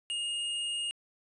square tone, 2847 Hz, F7, 33 cents sharp, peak -32 dBFS, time 0.1-0.91 s, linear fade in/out 0 ms, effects resampled to 24000 Hz + 11-bit

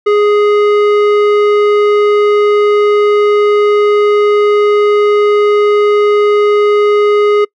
square tone, 415.3 Hz, G#4, in tune, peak -7 dBFS, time 0.06-7.45 s, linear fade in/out 10 ms, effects noise-tail reverb RT60 0.1 s tail -26 dB re dry + low-pass 2000 Hz 12 dB/octave

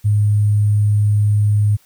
sine tone with sample-and-hold, 104.1 Hz, G#2, 5 cents sharp, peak -11 dBFS, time 0.04-1.77 s, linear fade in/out 20 ms, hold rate 8820 Hz, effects white hiss -54 dBFS RMS until 1.85 s

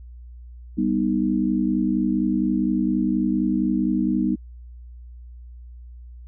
sine chord, G augmented, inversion none, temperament equal, 196 / 246.9 / 311.1 Hz, G3 / B3 / D#4, 0 / 0 / 0 cents, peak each -23 dBFS, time 0.77-4.36 s, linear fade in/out 20 ms, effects added 60 Hz sine -38 dBFS peak until 6.27 s

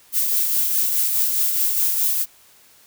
violet noise with tremolo, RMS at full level -18 dBFS, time 0.12-2.26 s, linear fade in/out 50 ms, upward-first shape triangle, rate 4.8 Hz, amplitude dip 40%, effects white hiss -52 dBFS RMS until 2.86 s

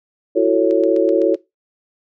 sine chord, F# minor seventh, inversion third, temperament just, 333 / 370 / 444 / 555 Hz, E4 / F#4 / A4 / C#5, +18 / 0 / +16 / +2 cents, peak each -17 dBFS, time 0.35-1.36 s, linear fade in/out 20 ms
click train, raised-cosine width 0.2 ms, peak -22 dBFS, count 6, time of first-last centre 0.71-1.345 s, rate 7.88 Hz
effects noise-tail reverb RT60 0.2 s tail -20 dB re dry

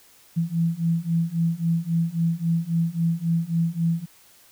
sine beating tone pair, 164.81 / 168.51 Hz, E3 / E3, 0 / +38 cents, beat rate 3.7 Hz, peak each -24 / -23 dBFS, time 0.36-4.06 s, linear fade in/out 20 ms, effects white hiss -54 dBFS RMS until 4.51 s

